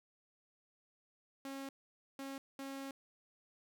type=tone bursts at uneven times; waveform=sawtooth; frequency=272.5 Hz; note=C#4; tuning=29 cents flat; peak=-39 dBFS; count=3; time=1.45-1.69 / 2.19-2.38 / 2.59-2.91 s; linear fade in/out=2 ms; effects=none